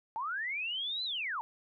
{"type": "linear two-way sweep", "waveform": "sine", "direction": "up then down", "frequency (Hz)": [847, 4096, 847], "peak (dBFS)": -33, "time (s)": [0.16, 1.41], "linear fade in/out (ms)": 0, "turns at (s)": 1.04, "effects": []}